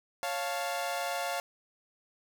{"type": "chord", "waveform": "sawtooth", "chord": "Db augmented", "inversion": "none", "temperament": "equal", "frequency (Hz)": [554.4, 698.5, 880], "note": ["Db5", "F5", "A5"], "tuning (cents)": [0, 0, 0], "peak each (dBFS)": [-33, -30, -35], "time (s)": [0.23, 1.4], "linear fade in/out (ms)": 0, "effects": []}